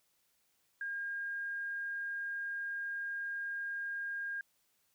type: tone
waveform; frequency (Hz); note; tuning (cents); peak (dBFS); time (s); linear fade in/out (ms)
sine; 1616; G#6; -48; -36; 0.81-4.41; 2
effects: white hiss -75 dBFS RMS until 4.94 s